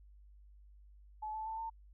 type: tone with pitch steps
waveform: sine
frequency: 860 / 873 / 886.2 / 899.6 Hz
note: A5 / A5 / A5 / A5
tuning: -40 / -14 / +12 / +38 cents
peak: -38 dBFS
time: 1.22-1.7 s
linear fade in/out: 10 ms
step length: 120 ms
effects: added 50 Hz sine -56 dBFS peak until 1.93 s